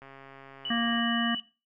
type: click train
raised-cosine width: 0.5 ms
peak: -33 dBFS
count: 134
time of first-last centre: 0.02-0.998 s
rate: 136 Hz
type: tone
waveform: sine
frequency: 2960 Hz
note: F#7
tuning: in tune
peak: -31 dBFS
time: 0.65-1.4 s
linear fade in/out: 2 ms
type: harmonic tone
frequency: 233.1 Hz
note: A#3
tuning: in tune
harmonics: 1 / 3 / 5 / 7 / 8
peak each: -27 / -36 / -35 / -36 / -34 dBFS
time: 0.7-1.35 s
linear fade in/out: 5 ms
effects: noise-tail reverb RT60 0.3 s tail -17 dB re dry